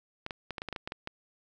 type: clicks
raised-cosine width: 0.3 ms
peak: -20 dBFS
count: 11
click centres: 0.264 / 0.308 / 0.507 / 0.582 / 0.619 / 0.687 / 0.727 / 0.762 / 0.875 / 0.921 / 1.074 s
effects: none